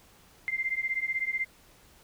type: beating tone pair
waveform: sine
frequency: 2083 / 2099 Hz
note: C7 / C7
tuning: -8 / +5 cents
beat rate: 16 Hz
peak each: -31 dBFS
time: 0.48-1.45 s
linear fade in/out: 0 ms
effects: pink hiss -58 dBFS RMS until 2.03 s